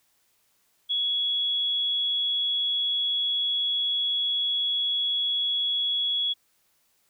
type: tone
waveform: sine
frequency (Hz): 3358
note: G#7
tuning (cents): +18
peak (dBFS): -23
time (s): 0.89-6.34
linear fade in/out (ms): 20
effects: white hiss -68 dBFS RMS until 7.09 s

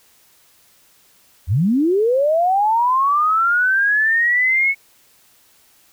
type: linear sweep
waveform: sine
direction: up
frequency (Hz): 72.2 to 2217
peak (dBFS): -13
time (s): 1.47-4.75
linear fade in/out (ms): 50
effects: white hiss -54 dBFS RMS until 5.92 s

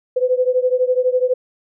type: beating tone pair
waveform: sine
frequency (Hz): 501 / 513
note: B4 / C5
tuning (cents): +25 / -34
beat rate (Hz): 12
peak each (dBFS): -16 / -18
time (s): 0.16-1.34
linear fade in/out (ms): 10
effects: none

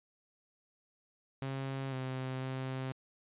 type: tone with pitch steps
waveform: sawtooth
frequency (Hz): 134.8 / 130.4 / 131.4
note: C#3 / C3 / C3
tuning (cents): -48 / -5 / +8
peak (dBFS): -32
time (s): 1.42-2.92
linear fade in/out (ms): 0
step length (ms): 500
effects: resampled to 8000 Hz

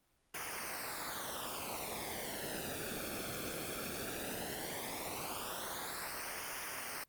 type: noise with flanger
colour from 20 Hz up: pink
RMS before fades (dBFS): -41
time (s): 0.34-7.04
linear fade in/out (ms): 5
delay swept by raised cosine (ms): 0.25 to 1.04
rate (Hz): 0.16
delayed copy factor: -0.9
effects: pink hiss -75 dBFS RMS until 7.08 s + Opus 32 kbps

